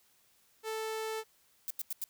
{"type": "tone", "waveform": "sawtooth", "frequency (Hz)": 440, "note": "A4", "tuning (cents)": 0, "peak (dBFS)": -31, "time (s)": [0.63, 1.24], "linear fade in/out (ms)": 50}
{"type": "noise bursts", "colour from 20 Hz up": "violet", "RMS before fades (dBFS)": -36, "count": 4, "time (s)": [1.68, 2.04], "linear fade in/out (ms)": 0, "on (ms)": 24, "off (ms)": 88}
{"effects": ["white hiss -68 dBFS RMS until 2.09 s"]}